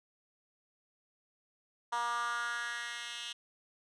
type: tone with high-pass filter sweep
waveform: 10% pulse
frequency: 237.3 Hz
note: A#3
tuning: 31 cents sharp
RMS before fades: -37 dBFS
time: 1.92-3.33 s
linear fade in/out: 10 ms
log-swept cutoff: 950 to 2800 Hz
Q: 3.6
effects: resampled to 22050 Hz